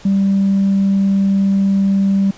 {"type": "tone with tanh clipping", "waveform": "triangle", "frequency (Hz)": 196, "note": "G3", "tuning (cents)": 0, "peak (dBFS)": -11, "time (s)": [0.05, 2.31], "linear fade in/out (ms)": 5, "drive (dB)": 5, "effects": ["pink hiss -41 dBFS RMS until 2.37 s", "resampled to 16000 Hz"]}